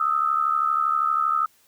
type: tone pair together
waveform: sine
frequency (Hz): 1244.5 / 1317.1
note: D#6 / E6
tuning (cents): 0 / -2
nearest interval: minor second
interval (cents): 98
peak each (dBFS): -22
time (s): 0-1.46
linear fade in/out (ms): 5
effects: white hiss -60 dBFS RMS until 1.67 s